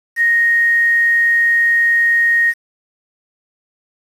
sine tone with quantisation, 1864.7 Hz, A#6, in tune, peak -10 dBFS, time 0.16-2.54 s, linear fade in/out 50 ms, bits 6, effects resampled to 32000 Hz

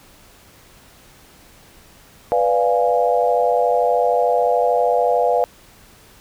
sine chord, B diminished seventh, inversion none, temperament equal, 493.9 / 587.3 / 698.5 / 830.6 Hz, B4 / D5 / F5 / Ab5, 0 / 0 / 0 / 0 cents, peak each -18 / -21 / -18 / -23 dBFS, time 2.32-5.44 s, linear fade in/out 0 ms, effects pink hiss -48 dBFS RMS until 6.2 s

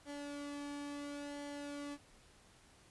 sawtooth tone with flanger, 287.7 Hz, D4, 36 cents flat, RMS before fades -45 dBFS, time 0.05-1.98 s, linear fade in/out 50 ms, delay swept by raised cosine 0.78 to 1.5 ms, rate 0.72 Hz, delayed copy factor -0.5, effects pink hiss -64 dBFS RMS until 2.9 s + resampled to 24000 Hz

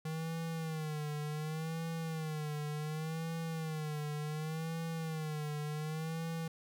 square tone with vibrato, 156.7 Hz, D#3, 13 cents sharp, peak -37 dBFS, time 0.05-6.48 s, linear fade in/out 5 ms, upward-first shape sine, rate 0.68 Hz, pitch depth 85 cents each way, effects none

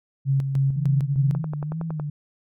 sine tone with tremolo, 136.4 Hz, C#3, 28 cents flat, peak -17 dBFS, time 0.25-1.43 s, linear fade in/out 50 ms, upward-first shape square, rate 3.3 Hz, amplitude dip 50%
sine tone with vibrato, 155.56 Hz, D#3, in tune, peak -26 dBFS, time 0.76-2.1 s, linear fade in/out 5 ms, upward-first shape sine, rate 2.1 Hz, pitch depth 98 cents each way
click train, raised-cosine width 1 ms, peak -20 dBFS, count 8, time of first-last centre 1.35-1.998 s, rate 10.8 Hz
effects none

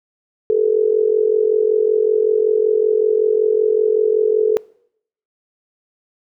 sine tone with amplitude modulation, 433.1 Hz, A4, 27 cents flat, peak -9 dBFS, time 0.5-4.57 s, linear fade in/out 0 ms, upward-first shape sine, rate 45.3 Hz, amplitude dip 85%, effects noise-tail reverb RT60 0.7 s tail -23 dB re dry

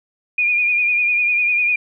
sine tone with vibrato, 2435 Hz, D#7, 38 cents flat, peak -14 dBFS, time 0.38-1.76 s, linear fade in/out 5 ms, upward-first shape triangle, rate 10 Hz, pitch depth 49 cents each way, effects none

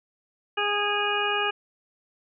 harmonic tone, 411.7 Hz, G#4, 15 cents flat, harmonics 1 / 2 / 3 / 4 / 6 / 7, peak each -30 / -30 / -30 / -30 / -30 / -30 dBFS, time 0.57-1.51 s, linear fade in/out 10 ms, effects none

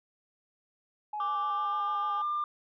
sine tone with vibrato, 830.6 Hz, G#5, in tune, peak -32 dBFS, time 1.13-2.22 s, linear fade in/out 5 ms, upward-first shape square, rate 6.7 Hz, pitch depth 26 cents each way
sine tone with pitch glide, 1174.7 to 1195.9 Hz, D6 to D6, 0 to +31 cents, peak -27 dBFS, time 1.2-2.44 s, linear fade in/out 2 ms, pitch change +31 cents, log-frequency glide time 1.44-1.81 s
effects tanh soft clip ceiling -25 dBFS

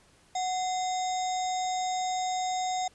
harmonic tone with a mistuned harmonic, 739 Hz, F#5, 2 cents flat, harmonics 1 / 3 / 5 / 7 / 9 / 10, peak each -28 / -43 / -40 / -46 / -42 / -42 dBFS, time 0.35-2.88 s, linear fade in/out 5 ms, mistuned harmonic 3, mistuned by -120 cents, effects pink hiss -61 dBFS RMS until 2.94 s + resampled to 24000 Hz

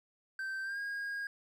triangle tone with pitch glide, 1557 to 1630.6 Hz, G6 to G#6, -12 to -32 cents, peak -34 dBFS, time 0.39-1.27 s, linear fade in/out 2 ms, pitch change +80 cents, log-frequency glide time 0.63-0.79 s, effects none

